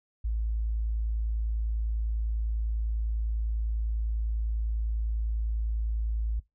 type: tone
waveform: sine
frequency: 55 Hz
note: A1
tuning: in tune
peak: -26 dBFS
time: 0.24-6.4 s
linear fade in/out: 10 ms
effects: noise-tail reverb RT60 0.2 s tail -23 dB re dry